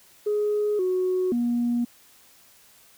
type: tone with pitch steps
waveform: sine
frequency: 418.2 / 368.5 / 239.2 Hz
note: G#4 / F#4 / A#3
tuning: +12 / -7 / +45 cents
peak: -20 dBFS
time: 0.26-1.85 s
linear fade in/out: 10 ms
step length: 530 ms
effects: tanh soft clip ceiling -17 dBFS + white hiss -55 dBFS RMS until 2.97 s